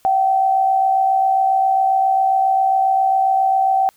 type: tone pair together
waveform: sine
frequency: 701 / 768.4 Hz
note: F5 / G5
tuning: +6 / -35 cents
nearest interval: major second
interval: 159 cents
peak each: -23 / -13 dBFS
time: 0.05-3.89 s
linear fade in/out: 0 ms
effects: white hiss -56 dBFS RMS until 3.96 s